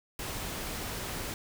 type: noise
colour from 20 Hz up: pink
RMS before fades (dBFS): -37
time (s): 0.19-1.34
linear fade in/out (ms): 2
effects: none